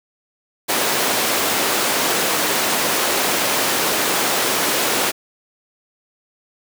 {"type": "high-pass noise", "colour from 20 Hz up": "pink", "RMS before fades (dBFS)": -19, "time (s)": [0.68, 5.12], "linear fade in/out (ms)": 20, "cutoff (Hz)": 340, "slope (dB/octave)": 12, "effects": []}